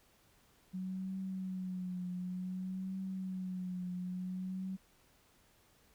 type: tone with vibrato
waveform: sine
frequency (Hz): 185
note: F#3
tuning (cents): 0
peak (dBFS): -37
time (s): 0.73-4.77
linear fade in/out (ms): 20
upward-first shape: triangle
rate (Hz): 0.55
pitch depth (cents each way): 53
effects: pink hiss -68 dBFS RMS until 5.94 s